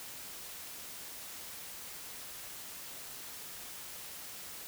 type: silence
effects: white hiss -46 dBFS RMS until 4.67 s